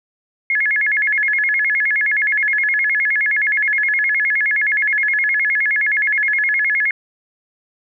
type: tone with vibrato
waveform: sine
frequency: 1912 Hz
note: A#6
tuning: 43 cents sharp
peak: -14 dBFS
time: 0.5-6.91 s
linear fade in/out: 2 ms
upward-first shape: square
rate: 9.6 Hz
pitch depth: 200 cents each way
effects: none